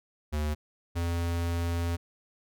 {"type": "tone pair in turn", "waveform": "square", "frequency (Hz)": [75.4, 85.21], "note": ["D2", "F2"], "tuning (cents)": [46, -42], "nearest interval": "major second", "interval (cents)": 212, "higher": "second", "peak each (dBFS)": -28, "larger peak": "neither", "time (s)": [[0.32, 0.55], [0.95, 1.97]], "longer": "second", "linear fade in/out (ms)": 20, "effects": []}